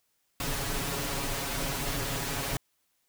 pink noise with comb filter, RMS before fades -32 dBFS, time 0.4-2.57 s, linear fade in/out 2 ms, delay 7.2 ms, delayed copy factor +1, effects white hiss -74 dBFS RMS until 3.08 s

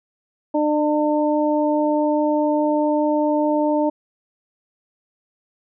harmonic tone, 300.4 Hz, D4, 39 cents sharp, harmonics 1 / 2 / 3, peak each -19 / -20 / -24 dBFS, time 0.54-3.9 s, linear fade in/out 10 ms, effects none

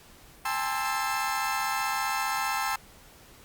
30% pulse chord, A minor seventh, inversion third, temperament equal with one note detuned, 804.6 / 880 / 1046.5 / 1318.5 Hz, G5 / A5 / C6 / E6, +45 / 0 / 0 / 0 cents, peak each -30 dBFS, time 0.45-2.76 s, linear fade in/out 5 ms, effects pink hiss -53 dBFS RMS until 3.44 s + Opus 48 kbps

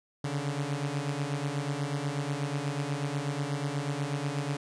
sawtooth beating tone pair, 138.8 / 147 Hz, C#3 / D3, +3 / +2 cents, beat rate 8.2 Hz, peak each -29 dBFS, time 0.24-4.57 s, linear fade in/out 5 ms, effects resampled to 22050 Hz + 10-bit

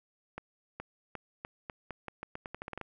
accelerating click train, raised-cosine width 0.5 ms, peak -24 dBFS, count 16, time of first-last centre 0.38-2.813 s, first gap 420 ms, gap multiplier 0.84, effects none

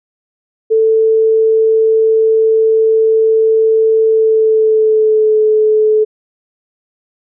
sine tone with pitch glide, 442.9 to 431 Hz, A4 to A4, +11 to -36 cents, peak -7 dBFS, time 0.7-6.05 s, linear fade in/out 20 ms, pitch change -47 cents, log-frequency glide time 4.08-5.39 s, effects none

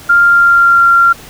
sine tone with pitch glide, 1396.9 to 1380.1 Hz, F6 to F6, 0 to -21 cents, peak -4 dBFS, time 0.09-1.13 s, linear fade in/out 10 ms, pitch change -21 cents, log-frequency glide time 0.23-0.84 s, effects pink hiss -34 dBFS RMS until 1.29 s

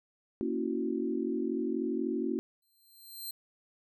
sine chord, F# dominant seventh, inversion first, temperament equal, 233.1 / 277.2 / 329.6 / 370 Hz, A#3 / C#4 / E4 / F#4, 0 / 0 / 0 / 0 cents, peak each -35 dBFS, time 0.41-2.39 s, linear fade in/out 0 ms
5% pulse tone with exponential growth, 4140 Hz, C8, 19 cents flat, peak -29 dBFS, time 2.62-3.31 s, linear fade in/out 5 ms, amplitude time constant 150 ms
effects none

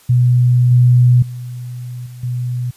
sine tone with level steps, 123.47 Hz, B2, in tune, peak -8 / -6 / -24 / -30 / -17 dBFS, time 0.09-2.71 s, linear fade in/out 10 ms, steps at 0.71 / 1.22 / 2.06 / 2.23 s, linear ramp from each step 5 ms, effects white hiss -48 dBFS RMS until 2.76 s + resampled to 32000 Hz

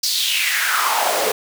pink noise with high-pass filter sweep, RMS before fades -19 dBFS, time 0.03-1.32 s, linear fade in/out 5 ms, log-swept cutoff 5000 to 450 Hz, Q 3.9, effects none

